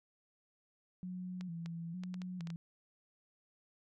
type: tone with vibrato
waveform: sine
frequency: 174.61 Hz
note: F3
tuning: in tune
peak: -40 dBFS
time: 1.03-2.56 s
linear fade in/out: 0 ms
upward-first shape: square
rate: 1.1 Hz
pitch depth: 73 cents each way
type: clicks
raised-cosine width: 0.2 ms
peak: -32 dBFS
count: 8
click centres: 1.41 / 1.66 / 2.036 / 2.142 / 2.218 / 2.408 / 2.472 / 2.503 s
effects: none